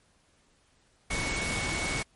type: tone in noise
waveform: sine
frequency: 2217 Hz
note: C#7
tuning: in tune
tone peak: -33 dBFS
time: 1.1-2.03 s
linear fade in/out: 10 ms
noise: pink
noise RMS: -32 dBFS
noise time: 1.1-2.03 s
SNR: -4 dB
effects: pink hiss -66 dBFS RMS until 2.15 s + MP3 48 kbps